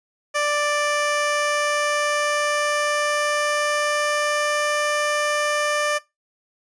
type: tone with pitch glide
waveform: 15% pulse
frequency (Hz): 589 to 593.4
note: D5 to D5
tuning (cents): +5 to +18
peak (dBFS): -13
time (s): 0.34-5.99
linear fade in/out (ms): 20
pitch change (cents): +13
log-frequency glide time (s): 1.23-4.78
effects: noise-tail reverb RT60 0.2 s tail -21 dB re dry + resampled to 22050 Hz